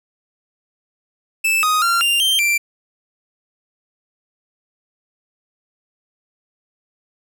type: tone with pitch steps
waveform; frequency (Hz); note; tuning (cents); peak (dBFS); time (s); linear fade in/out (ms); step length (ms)
45% pulse; 2634 / 1249 / 1378 / 2791 / 3147 / 2355; E7 / D#6 / F6 / F7 / G7 / D7; -2 / +6 / -24 / -2 / +6 / +4; -14; 1.44-2.58; 10; 190
effects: none